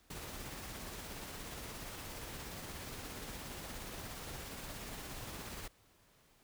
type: noise with tremolo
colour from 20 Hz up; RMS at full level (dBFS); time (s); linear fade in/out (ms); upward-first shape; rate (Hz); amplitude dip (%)
pink; -45; 0.1-5.68; 5; sine; 17; 25
effects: pink hiss -68 dBFS RMS until 6.43 s